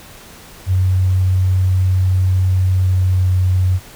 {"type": "tone with pitch glide", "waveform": "sine", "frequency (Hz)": [93, 92.14], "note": ["F#2", "F#2"], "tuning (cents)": [9, -7], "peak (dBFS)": -11, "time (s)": [0.66, 3.8], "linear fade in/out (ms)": 50, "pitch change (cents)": -16, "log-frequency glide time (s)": [2.66, 3.27], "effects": ["pink hiss -39 dBFS RMS until 3.95 s"]}